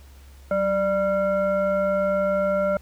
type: tone with frequency modulation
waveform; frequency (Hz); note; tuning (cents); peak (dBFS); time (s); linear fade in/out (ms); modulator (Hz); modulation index
sine; 592; D5; +14; -19; 0.51-2.77; 2; 783; 0.71
effects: added 68 Hz sine -44 dBFS peak until 2.81 s + pink hiss -55 dBFS RMS until 2.81 s